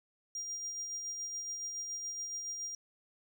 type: tone with tremolo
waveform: triangle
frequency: 5700 Hz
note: F8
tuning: 34 cents sharp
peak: -35 dBFS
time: 0.35-2.75 s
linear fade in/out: 2 ms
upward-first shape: sine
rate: 7.1 Hz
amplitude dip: 35%
effects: none